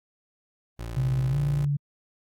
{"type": "tone", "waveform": "25% pulse", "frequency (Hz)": 57.6, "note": "A#1", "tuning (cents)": -20, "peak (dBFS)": -29, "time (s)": [0.79, 1.65], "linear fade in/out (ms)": 5}
{"type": "tone with pitch glide", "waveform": "sine", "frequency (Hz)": [130.81, 143.48], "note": ["C3", "D3"], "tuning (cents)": [0, -40], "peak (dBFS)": -22, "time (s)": [0.96, 1.77], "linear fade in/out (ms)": 10, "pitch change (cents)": 160, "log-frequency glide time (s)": [1.29, 1.37]}
{"effects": ["AAC 64 kbps"]}